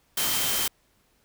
sine tone in noise, 3136 Hz, G7, in tune, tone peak -33 dBFS, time 0.17-0.68 s, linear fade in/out 5 ms, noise white, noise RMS -26 dBFS, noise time 0.17-0.68 s, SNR -10 dB, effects pink hiss -66 dBFS RMS until 1.24 s

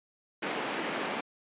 pink band-pass noise, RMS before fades -34 dBFS, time 0.42-1.21 s, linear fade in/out 10 ms, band 220 to 3100 Hz, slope 24 dB/octave, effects resampled to 8000 Hz

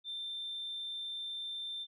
sine tone, 3572 Hz, A7, 25 cents sharp, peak -37 dBFS, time 0.04-1.87 s, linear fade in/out 50 ms, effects tanh soft clip ceiling -33 dBFS

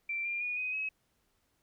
sine tone with pitch steps, 2349 / 2400 / 2452 / 2505 / 2559 Hz, D7 / D7 / D#7 / D#7 / D#7, 0 / +37 / -26 / +11 / +48 cents, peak -32 dBFS, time 0.09-0.89 s, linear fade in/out 5 ms, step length 160 ms, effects pink hiss -75 dBFS RMS until 1.62 s

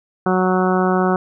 harmonic tone, 184.8 Hz, F#3, 2 cents flat, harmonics 1 / 2 / 3 / 4 / 5 / 6 / 7 / 8, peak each -18 / -19 / -25 / -22 / -27 / -26 / -25 / -28 dBFS, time 0.26-1.16 s, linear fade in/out 2 ms, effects none

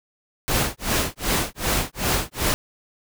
pink noise with tremolo, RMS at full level -20 dBFS, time 0.48-2.54 s, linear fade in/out 0 ms, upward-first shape sine, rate 2.6 Hz, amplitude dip 100%, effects none

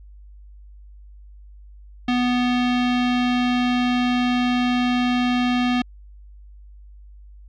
square tone with low-pass filter, 246.9 Hz, B3, in tune, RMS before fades -20 dBFS, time 2.08-5.82 s, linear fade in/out 5 ms, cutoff 3300 Hz, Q 2, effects added 50 Hz sine -41 dBFS peak until 7.48 s

